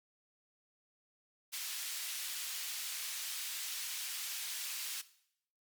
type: high-pass noise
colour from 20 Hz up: pink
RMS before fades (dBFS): -41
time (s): 1.52-5.02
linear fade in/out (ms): 20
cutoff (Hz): 2800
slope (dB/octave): 12
effects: noise-tail reverb RT60 0.7 s tail -17 dB re dry + Opus 48 kbps